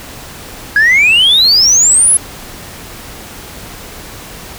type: exponential sweep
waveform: sine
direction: up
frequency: 1634 to 11000 Hz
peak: -3 dBFS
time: 0.76-2.17 s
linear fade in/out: 2 ms
effects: tanh soft clip ceiling -3 dBFS + pink hiss -30 dBFS RMS until 4.58 s